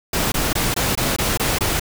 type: noise bursts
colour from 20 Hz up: pink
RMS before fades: -20 dBFS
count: 8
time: 0.13-1.797 s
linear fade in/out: 5 ms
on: 190 ms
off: 21 ms
effects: none